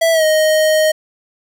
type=tone with pitch glide; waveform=square; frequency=659.3 to 623.4 Hz; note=E5 to D#5; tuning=0 to +3 cents; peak=-11 dBFS; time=0.01-0.92 s; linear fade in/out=10 ms; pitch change=-97 cents; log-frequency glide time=0.12-0.24 s; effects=none